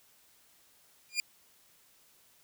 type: tone with exponential growth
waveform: 20% pulse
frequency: 2411 Hz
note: D7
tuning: 45 cents sharp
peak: -19 dBFS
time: 1.09-1.2 s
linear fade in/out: 1 ms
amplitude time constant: 22 ms
effects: white hiss -64 dBFS RMS until 2.43 s